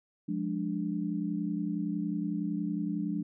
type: chord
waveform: sine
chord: D diminished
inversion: first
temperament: equal with one note detuned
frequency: 176.85 / 207.7 / 293.7 Hz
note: F3 / Ab3 / D4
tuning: +22 / 0 / 0 cents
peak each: -34 dBFS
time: 0.28-3.23 s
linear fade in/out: 10 ms
effects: none